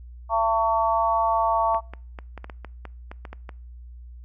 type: harmonic tone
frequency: 225.1 Hz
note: A3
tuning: 40 cents sharp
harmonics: 3 / 4 / 5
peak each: -24 / -22 / -24 dBFS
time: 0.29-1.81 s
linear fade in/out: 50 ms
type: clicks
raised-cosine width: 0.5 ms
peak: -22 dBFS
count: 12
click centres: 1.746 / 1.936 / 2.188 / 2.377 / 2.444 / 2.498 / 2.647 / 2.853 / 3.115 / 3.252 / 3.33 / 3.492 s
effects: noise-tail reverb RT60 0.5 s tail -24 dB re dry + added 60 Hz sine -39 dBFS peak until 4.24 s